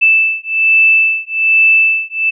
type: beating tone pair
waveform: sine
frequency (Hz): 2639 / 2640.2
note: E7 / E7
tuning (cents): +1 / +2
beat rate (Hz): 1.2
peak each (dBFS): -11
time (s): 0.01-2.31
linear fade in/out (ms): 20
effects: none